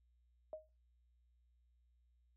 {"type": "tone with exponential decay", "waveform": "sine", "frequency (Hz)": 624, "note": "D#5", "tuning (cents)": 5, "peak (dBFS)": -40, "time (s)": [0.53, 0.69], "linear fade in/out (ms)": 1, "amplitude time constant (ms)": 34, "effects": ["noise-tail reverb RT60 0.3 s tail -24 dB re dry", "added 60 Hz sine -70 dBFS peak until 2.36 s"]}